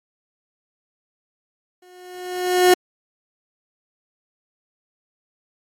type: tone with exponential growth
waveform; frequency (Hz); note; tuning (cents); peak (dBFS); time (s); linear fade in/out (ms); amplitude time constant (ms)
30% pulse; 362.3; F#4; -36; -6; 1.82-2.74; 5; 200
effects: MP3 64 kbps